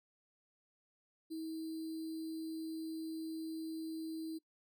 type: tone with sample-and-hold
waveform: sine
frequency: 320.7 Hz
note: E4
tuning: 48 cents flat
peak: -39 dBFS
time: 1.3-4.39 s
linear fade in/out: 20 ms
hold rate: 4410 Hz
effects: noise-tail reverb RT60 0.1 s tail -22 dB re dry